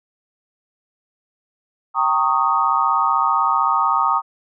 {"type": "chord", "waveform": "sine", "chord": "Eb dominant seventh", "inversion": "first", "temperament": "equal with one note detuned", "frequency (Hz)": [784, 917.4, 1108.7, 1244.5], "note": ["G5", "Bb5", "Db6", "Eb6"], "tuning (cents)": [0, -28, 0, 0], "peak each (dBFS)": [-24, -20, -21, -18], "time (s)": [1.94, 4.22], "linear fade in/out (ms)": 50, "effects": []}